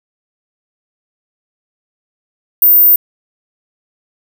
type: tone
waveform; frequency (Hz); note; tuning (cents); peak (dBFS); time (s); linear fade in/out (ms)
sine; 14530; A#9; -46; -4; 2.62-2.96; 2
effects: none